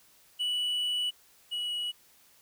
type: tone pair in turn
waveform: triangle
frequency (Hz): 2953 / 2924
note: F#7 / F#7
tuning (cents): -4 / -21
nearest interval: unison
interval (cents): 17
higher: first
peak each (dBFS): -26 / -29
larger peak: first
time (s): 0.39-1.11 / 1.51-1.92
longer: first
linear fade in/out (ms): 20
effects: white hiss -61 dBFS RMS until 2.41 s